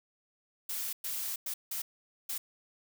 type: noise bursts at uneven times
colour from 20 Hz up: blue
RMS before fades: -36 dBFS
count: 5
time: 0.69-0.93 / 1.04-1.36 / 1.46-1.54 / 1.71-1.82 / 2.29-2.38 s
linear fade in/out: 5 ms
effects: none